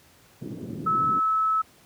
pink band-pass noise, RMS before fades -35 dBFS, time 0.41-1.2 s, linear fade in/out 10 ms, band 120 to 360 Hz, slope 24 dB/octave
sine tone, 1300 Hz, E6, 24 cents flat, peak -20 dBFS, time 0.86-1.62 s, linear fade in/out 10 ms
effects pink hiss -56 dBFS RMS until 1.85 s + high-pass 60 Hz 12 dB/octave

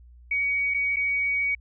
sine tone with dropouts, 2253 Hz, C#7, 28 cents sharp, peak -22 dBFS, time 0.31-1.55 s, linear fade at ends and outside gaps 5 ms, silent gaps 0.74-0.744 / 0.961-0.967 s, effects added 60 Hz sine -47 dBFS peak until 1.6 s

